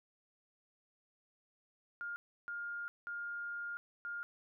sine tone bursts at uneven times, 1412 Hz, F6, 19 cents sharp, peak -39 dBFS, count 4, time 2.01-2.16 / 2.48-2.88 / 3.07-3.77 / 4.05-4.23 s, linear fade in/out 0 ms, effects none

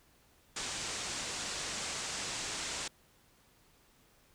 white low-pass noise, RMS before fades -39 dBFS, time 0.56-2.88 s, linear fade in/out 5 ms, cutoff 8300 Hz, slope 48 dB/octave, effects pink hiss -66 dBFS RMS until 4.34 s

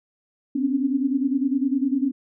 sine tone cluster, 254.6 / 274.2 / 284.2 Hz, C4 / C#4 / C#4, -47 / -19 / +43 cents, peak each -24 dBFS, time 0.55-2.12 s, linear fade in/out 10 ms, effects none

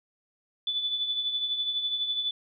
sine tone with tremolo, 3479 Hz, A7, 20 cents flat, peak -24 dBFS, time 0.67-2.31 s, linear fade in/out 2 ms, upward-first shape triangle, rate 12 Hz, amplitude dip 60%, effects none

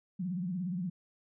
sine tone with vibrato, 180.2 Hz, F#3, 45 cents flat, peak -32 dBFS, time 0.19-0.9 s, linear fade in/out 10 ms, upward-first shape sine, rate 17 Hz, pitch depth 130 cents each way, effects none

